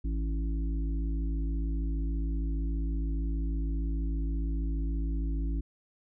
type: harmonic tone with a mistuned harmonic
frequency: 55 Hz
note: A1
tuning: in tune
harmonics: 1 / 3 / 5 / 6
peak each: -28 / -41 / -40 / -45 dBFS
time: 0.04-5.61 s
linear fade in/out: 10 ms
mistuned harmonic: 1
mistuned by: -57 cents
effects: none